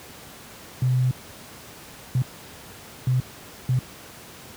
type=tone bursts at uneven times; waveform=sine; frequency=127.3 Hz; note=C3; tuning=47 cents flat; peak=-17 dBFS; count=4; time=0.82-1.11 / 2.15-2.22 / 3.07-3.2 / 3.69-3.79 s; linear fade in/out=2 ms; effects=pink hiss -43 dBFS RMS until 4.56 s + high-pass 80 Hz 12 dB/octave